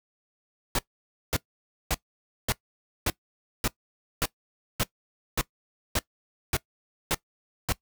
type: noise bursts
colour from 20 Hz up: pink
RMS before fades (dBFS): -25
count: 13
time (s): 0.75-7.724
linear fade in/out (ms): 2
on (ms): 38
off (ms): 540
effects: noise-tail reverb RT60 0.1 s tail -20 dB re dry